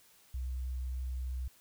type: tone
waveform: sine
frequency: 63.6 Hz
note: C2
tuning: 48 cents flat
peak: -33 dBFS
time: 0.34-1.48 s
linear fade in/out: 5 ms
effects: tanh soft clip ceiling -30 dBFS + white hiss -63 dBFS RMS until 1.6 s